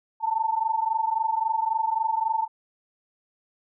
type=tone pair together; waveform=sine; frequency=880 / 903.7 Hz; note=A5 / A5; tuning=0 / +46 cents; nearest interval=unison; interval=46 cents; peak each=-25 dBFS; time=0.2-2.48 s; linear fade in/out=50 ms; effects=none